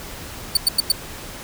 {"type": "tone bursts", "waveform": "sawtooth", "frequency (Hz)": 4536, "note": "C#8", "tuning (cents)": 39, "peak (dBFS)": -9, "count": 4, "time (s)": [0.55, 0.919], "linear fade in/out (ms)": 5, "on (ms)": 21, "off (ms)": 95, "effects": ["pink hiss -35 dBFS RMS until 1.43 s"]}